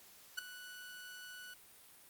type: tone with ADSR envelope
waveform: sawtooth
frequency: 1480 Hz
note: F#6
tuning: in tune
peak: -30 dBFS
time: 0.37-1.54 s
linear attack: 17 ms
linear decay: 4 ms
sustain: -15 dB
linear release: 5 ms
effects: white hiss -60 dBFS RMS until 2.09 s + Opus 48 kbps